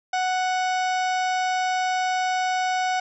harmonic tone, 740 Hz, F#5, in tune, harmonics 1 / 2 / 3 / 4 / 5 / 6 / 7 / 8 / 10, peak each -22 / -30 / -33 / -38 / -40 / -43 / -40 / -40 / -46 dBFS, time 0.13-3 s, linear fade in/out 5 ms, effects none

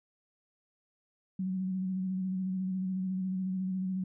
sine tone with vibrato, 187.2 Hz, F#3, 20 cents sharp, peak -30 dBFS, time 1.39-4.04 s, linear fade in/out 5 ms, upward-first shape square, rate 14 Hz, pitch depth 24 cents each way, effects none

